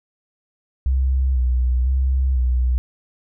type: tone with vibrato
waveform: sine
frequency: 63.9 Hz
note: C2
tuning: 40 cents flat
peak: -15 dBFS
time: 0.86-2.78 s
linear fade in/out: 0 ms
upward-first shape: square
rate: 1 Hz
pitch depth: 45 cents each way
effects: none